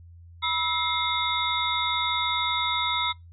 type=tone cluster; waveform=sine; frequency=974 / 1307 / 2118 / 3501 / 3773 Hz; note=B5 / E6 / C7 / A7 / A#7; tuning=-24 / -15 / +21 / -9 / +20 cents; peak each=-30 dBFS; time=0.42-3.13 s; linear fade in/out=20 ms; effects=noise-tail reverb RT60 0.2 s tail -24 dB re dry + added 85 Hz sine -45 dBFS peak until 3.32 s